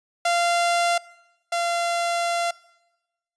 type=tone pair in turn; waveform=sawtooth; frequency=691 / 687.5 Hz; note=F5 / F5; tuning=-19 / -27 cents; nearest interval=unison; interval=8 cents; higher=first; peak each=-15 / -18 dBFS; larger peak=first; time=0.25-0.98 / 1.52-2.51 s; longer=second; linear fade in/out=5 ms; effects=noise-tail reverb RT60 1.0 s tail -22 dB re dry + resampled to 22050 Hz